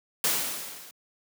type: noise with level ramp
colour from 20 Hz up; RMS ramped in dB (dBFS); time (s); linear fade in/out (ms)
white; -23 to -48; 0.24-0.91; 2
effects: high-pass 150 Hz 12 dB/octave